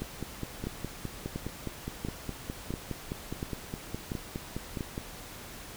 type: two click trains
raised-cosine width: 3 ms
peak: -21 / -20 dBFS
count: 25 / 7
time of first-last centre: 0.02-4.979 / 0.67-4.808 s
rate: 4.84 / 1.45 Hz
effects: pink hiss -45 dBFS RMS until 5.76 s